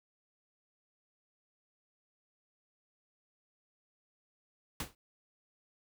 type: noise with exponential decay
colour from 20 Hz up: pink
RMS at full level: -33 dBFS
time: 4.8-4.95 s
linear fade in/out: 2 ms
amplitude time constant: 31 ms
effects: none